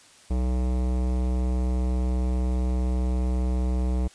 sine tone with hard clipping, 62.5 Hz, B1, 21 cents sharp, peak -24 dBFS, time 0.3-4.08 s, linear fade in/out 10 ms, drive 18 dB, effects white hiss -53 dBFS RMS until 4.14 s + resampled to 22050 Hz

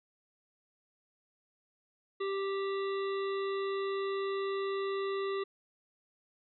harmonic tone, 392 Hz, G4, in tune, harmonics 1 / 3 / 5 / 7 / 9 / 10, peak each -32 / -40 / -46 / -51 / -52 / -50 dBFS, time 2.2-5.44 s, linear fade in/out 10 ms, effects none

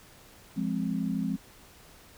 sine chord, F minor, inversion none, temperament equal, 174.61 / 207.7 / 261.6 Hz, F3 / Ab3 / C4, 0 / 0 / 0 cents, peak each -32 / -31 / -32 dBFS, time 0.56-1.37 s, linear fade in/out 20 ms, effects pink hiss -54 dBFS RMS until 2.17 s

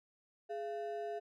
triangle ring-modulated tone, 551 Hz, C#5, 11 cents flat, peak -33 dBFS, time 0.49-1.2 s, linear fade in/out 20 ms, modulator 134 Hz, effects none

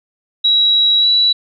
sine tone with pitch glide, 3876 to 3930 Hz, B7 to B7, -33 to -9 cents, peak -9 dBFS, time 0.44-1.33 s, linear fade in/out 10 ms, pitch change +24 cents, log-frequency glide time 0.99-1.07 s, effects none

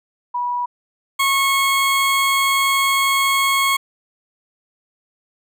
sine / 20% pulse tone pair in turn, 975 / 1094.4 Hz, B5 / C#6, -23 / -23 cents, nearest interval major second, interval 200 cents, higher second, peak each -19 / -10 dBFS, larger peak second, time 0.34-0.66 / 1.19-3.77 s, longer second, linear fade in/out 10 ms, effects none

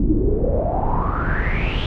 brown noise with low-pass filter sweep, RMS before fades -19 dBFS, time 0-1.86 s, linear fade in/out 2 ms, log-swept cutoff 270 to 3300 Hz, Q 8.3, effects none

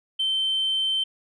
sine tone, 3100 Hz, G7, 20 cents flat, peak -20 dBFS, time 0.19-1.04 s, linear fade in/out 10 ms, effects tanh soft clip ceiling -18 dBFS

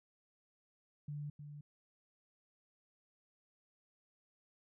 sine tone with echo, 146.83 Hz, D3, in tune, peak -40 dBFS, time 1.08-1.3 s, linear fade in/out 5 ms, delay 310 ms, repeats 1, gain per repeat -7 dB, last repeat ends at 1.61 s, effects none

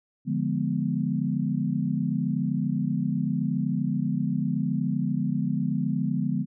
sine chord, D diminished seventh, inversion none, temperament equal, 146.83 / 174.61 / 207.7 / 246.9 Hz, D3 / F3 / Ab3 / Cb4, 0 / 0 / 0 / 0 cents, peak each -29 dBFS, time 0.25-6.46 s, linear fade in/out 50 ms, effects none

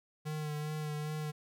square tone with vibrato, 151.8 Hz, D#3, 42 cents flat, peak -36 dBFS, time 0.25-1.32 s, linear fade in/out 20 ms, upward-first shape sine, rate 2.5 Hz, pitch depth 24 cents each way, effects none

